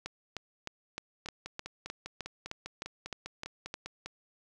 two click trains, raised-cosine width 0.2 ms, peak -20 / -23 dBFS, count 13 / 15, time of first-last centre 0.06-3.741 / 1.26-4.06 s, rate 3.26 / 5 Hz, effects none

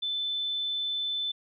sine tone, 3520 Hz, A7, in tune, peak -28 dBFS, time 0.02-1.32 s, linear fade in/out 10 ms, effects none

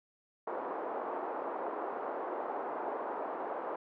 white band-pass noise, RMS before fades -38 dBFS, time 0.47-3.76 s, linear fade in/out 5 ms, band 330 to 1000 Hz, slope 24 dB/octave, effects none

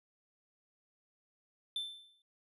triangle tone with exponential decay, 3542 Hz, A7, 11 cents sharp, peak -31 dBFS, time 1.76-2.22 s, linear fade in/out 2 ms, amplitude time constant 98 ms, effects resampled to 32000 Hz

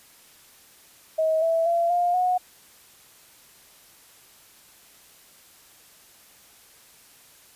sine tone with pitch steps, 636 / 658 / 680.9 / 704.5 / 728.9 Hz, D#5 / E5 / F5 / F5 / F#5, +38 / -3 / -44 / +15 / -26 cents, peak -19 dBFS, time 1.18-2.38 s, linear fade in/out 10 ms, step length 240 ms, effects white hiss -53 dBFS RMS until 7.55 s + resampled to 32000 Hz

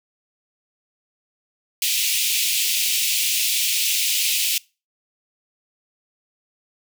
pink high-pass noise, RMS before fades -21 dBFS, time 1.82-4.58 s, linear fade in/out 2 ms, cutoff 2400 Hz, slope 48 dB/octave, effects noise-tail reverb RT60 0.3 s tail -24 dB re dry

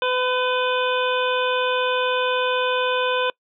harmonic tone with a mistuned harmonic, 504 Hz, B4, 35 cents sharp, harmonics 1 / 2 / 3 / 5 / 6 / 7, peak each -22 / -25 / -27 / -29 / -30 / -30 dBFS, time 0.02-3.3 s, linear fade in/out 2 ms, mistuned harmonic 5, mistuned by -24 cents, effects noise-tail reverb RT60 0.1 s tail -25 dB re dry

